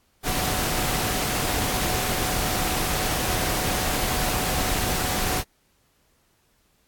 sine tone in noise, 740 Hz, F#5, in tune, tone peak -33 dBFS, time 0.23-5.44 s, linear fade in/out 50 ms, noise pink, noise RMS -25 dBFS, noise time 0.23-5.44 s, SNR -11 dB, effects pink hiss -65 dBFS RMS until 6.87 s + AAC 64 kbps

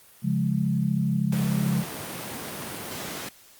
sine chord, Db major, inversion none, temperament equal, 138.59 / 174.61 / 207.7 Hz, Db3 / F3 / Ab3, 0 / 0 / 0 cents, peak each -26 dBFS, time 0.22-1.85 s, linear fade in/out 50 ms
pink high-pass noise, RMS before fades -35 dBFS, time 1.32-3.29 s, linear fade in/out 5 ms, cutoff 110 Hz, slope 24 dB/octave
effects white hiss -53 dBFS RMS until 3.59 s + Opus 32 kbps

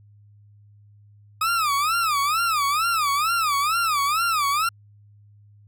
40% pulse tone with vibrato, 1244.5 Hz, D#6, in tune, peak -19 dBFS, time 1.41-4.69 s, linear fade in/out 5 ms, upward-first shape sine, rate 2.2 Hz, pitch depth 190 cents each way, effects added 103 Hz sine -49 dBFS peak until 5.67 s

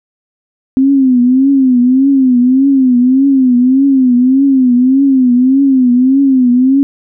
sine tone with vibrato, 260 Hz, C4, 11 cents flat, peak -5 dBFS, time 0.77-6.83 s, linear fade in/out 0 ms, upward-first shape triangle, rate 1.7 Hz, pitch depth 130 cents each way, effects none

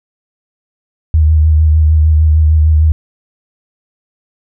sine tone with vibrato, 77.78 Hz, D#2, in tune, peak -5 dBFS, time 1.14-2.92 s, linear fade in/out 0 ms, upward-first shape triangle, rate 6.6 Hz, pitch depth 40 cents each way, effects none

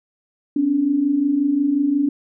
sine tone pair together, 261.6 / 287.2 Hz, C4 / D4, 0 / -39 cents, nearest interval major second, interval 161 cents, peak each -23 / -16 dBFS, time 0.56-2.09 s, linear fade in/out 5 ms, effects none

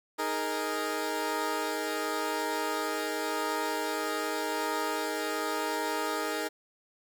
15% pulse chord, D# suspended fourth, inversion none, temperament equal, 311.1 / 415.3 / 466.2 Hz, D#4 / G#4 / A#4, 0 / 0 / 0 cents, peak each -28 dBFS, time 0.18-6.49 s, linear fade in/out 20 ms, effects 10-bit

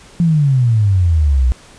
sine exponential sweep, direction down, 174.61 to 59.8 Hz, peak -9 dBFS, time 0.2-1.52 s, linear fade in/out 0 ms, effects pink hiss -42 dBFS RMS until 1.78 s + resampled to 22050 Hz

